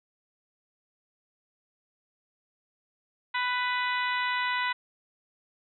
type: harmonic tone with a mistuned harmonic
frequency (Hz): 496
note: B4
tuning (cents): +7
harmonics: 2 / 3 / 4 / 5 / 6 / 7 / 8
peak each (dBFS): -30 / -33 / -31 / -38 / -39 / -41 / -40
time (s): 3.34-4.73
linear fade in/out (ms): 10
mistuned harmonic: 8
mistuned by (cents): -22
effects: none